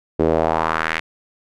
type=tone with band-pass filter sweep; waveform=sawtooth; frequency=80.3 Hz; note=E2; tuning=45 cents flat; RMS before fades=-19 dBFS; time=0.19-1 s; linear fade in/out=10 ms; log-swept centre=390 to 2200 Hz; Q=2.3; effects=none

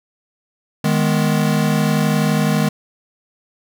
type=chord; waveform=square; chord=G# minor; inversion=second; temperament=equal; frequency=155.56 / 207.7 / 246.9 Hz; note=D#3 / G#3 / B3; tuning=0 / 0 / 0 cents; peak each=-18 / -19 / -23 dBFS; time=0.84-2.69 s; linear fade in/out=5 ms; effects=none

